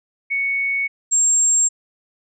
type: tone pair in turn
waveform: sine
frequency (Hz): 2220 / 7467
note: C#7 / A#8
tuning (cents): +2 / +2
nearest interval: octave + major sixth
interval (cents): 2100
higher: second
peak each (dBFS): -18 / -13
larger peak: second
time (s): 0.3-0.88 / 1.11-1.69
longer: neither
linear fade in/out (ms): 20
effects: none